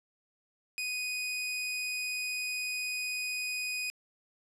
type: tone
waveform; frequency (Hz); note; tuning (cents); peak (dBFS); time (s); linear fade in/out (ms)
sawtooth; 2489; D#7; 0; -29; 0.78-3.9; 0
effects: low-pass 12000 Hz 12 dB/octave